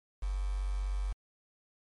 sine tone with quantisation, 48 Hz, G1, 36 cents flat, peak -30 dBFS, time 0.22-1.13 s, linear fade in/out 10 ms, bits 8, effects MP3 48 kbps

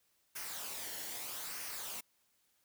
white noise with flanger, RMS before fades -43 dBFS, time 0.35-2.01 s, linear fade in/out 10 ms, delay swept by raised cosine 0.26 to 0.82 ms, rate 0.79 Hz, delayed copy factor -0.5, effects white hiss -75 dBFS RMS until 2.64 s

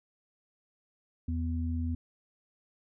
sine tone pair together, 82.5 / 246.9 Hz, E2 / B3, +2 / 0 cents, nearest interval octave + perfect fifth, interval 1898 cents, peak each -30 / -35 dBFS, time 1.28-1.95 s, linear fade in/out 5 ms, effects none

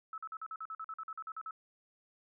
sine tone bursts, 1304 Hz, E6, 19 cents flat, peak -39 dBFS, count 15, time 0.13-1.509 s, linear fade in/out 2 ms, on 49 ms, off 46 ms, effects none

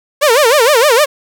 sawtooth tone with vibrato, 524 Hz, C5, 2 cents sharp, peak -3 dBFS, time 0.21-1.06 s, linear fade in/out 20 ms, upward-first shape sine, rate 6.5 Hz, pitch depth 270 cents each way, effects none

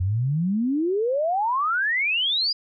sine exponential sweep, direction up, 87 to 4970 Hz, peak -20 dBFS, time 0-2.53 s, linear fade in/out 10 ms, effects none

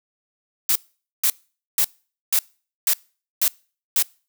blue noise bursts, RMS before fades -18 dBFS, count 7, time 0.69-4.025 s, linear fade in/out 2 ms, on 65 ms, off 480 ms, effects noise-tail reverb RT60 0.4 s tail -25 dB re dry

